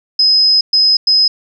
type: tone bursts at uneven times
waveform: sine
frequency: 5070 Hz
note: D#8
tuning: 32 cents sharp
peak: -7 dBFS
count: 3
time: 0.19-0.61 / 0.73-0.97 / 1.07-1.28 s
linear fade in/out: 5 ms
effects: none